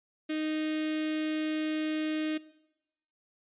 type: tone with notch filter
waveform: sawtooth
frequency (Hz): 310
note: D#4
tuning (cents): -6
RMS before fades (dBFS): -32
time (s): 0.29-2.38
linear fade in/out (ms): 10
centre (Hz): 940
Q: 0.67
effects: noise-tail reverb RT60 0.9 s tail -19 dB re dry + resampled to 8000 Hz